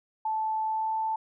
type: tone with pitch glide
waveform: sine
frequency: 875 to 881.6 Hz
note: A5 to A5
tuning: -10 to +3 cents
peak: -26 dBFS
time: 0.25-1.16 s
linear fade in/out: 5 ms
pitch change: +13 cents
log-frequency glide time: 0.65-0.94 s
effects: none